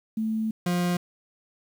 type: tone pair in turn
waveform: sine / 40% pulse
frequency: 220 / 176.63 Hz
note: A3 / F3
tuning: 0 / +20 cents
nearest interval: major third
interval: 380 cents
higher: first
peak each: -24 / -22 dBFS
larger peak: second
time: 0.17-0.51 / 0.66-0.97 s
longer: first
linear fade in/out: 5 ms
effects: 9-bit